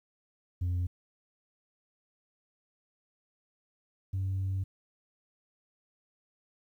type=tone pair in turn; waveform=sine; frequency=89 / 95.55 Hz; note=F2 / G2; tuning=+33 / -44 cents; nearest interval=minor second; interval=123 cents; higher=second; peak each=-25 / -27 dBFS; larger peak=first; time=0.61-0.87 / 4.13-4.64 s; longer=second; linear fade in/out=10 ms; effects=tanh soft clip ceiling -27 dBFS + 11-bit